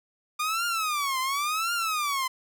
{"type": "tone with vibrato", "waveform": "sawtooth", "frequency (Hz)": 1206, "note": "D6", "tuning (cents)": 46, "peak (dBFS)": -22, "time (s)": [0.39, 2.28], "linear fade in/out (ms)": 10, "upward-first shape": "triangle", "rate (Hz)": 0.93, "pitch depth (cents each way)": 280, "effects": []}